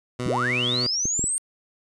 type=tone with vibrato; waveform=15% pulse; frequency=123.47 Hz; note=B2; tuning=in tune; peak=-20 dBFS; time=0.19-0.87 s; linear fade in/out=5 ms; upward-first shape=sine; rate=3.6 Hz; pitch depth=12 cents each way
type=linear sweep; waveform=sine; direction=up; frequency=114.7 to 8780 Hz; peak=-22 dBFS; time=0.26-1.38 s; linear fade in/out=0 ms
type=clicks; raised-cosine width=3 ms; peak=-17 dBFS; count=3; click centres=1.055 / 1.194 / 1.241 s
effects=resampled to 22050 Hz